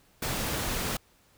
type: noise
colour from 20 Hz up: pink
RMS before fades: -31 dBFS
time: 0.22-0.97 s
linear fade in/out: 5 ms
effects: pink hiss -63 dBFS RMS until 1.37 s